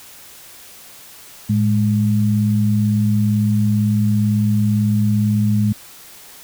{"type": "tone pair together", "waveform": "sine", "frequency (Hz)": [110, 207.9], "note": ["A2", "G#3"], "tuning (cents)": [0, 2], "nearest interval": "major seventh", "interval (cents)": 1102, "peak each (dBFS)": -16, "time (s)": [1.49, 5.73], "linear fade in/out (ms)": 10, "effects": ["white hiss -41 dBFS RMS until 6.43 s"]}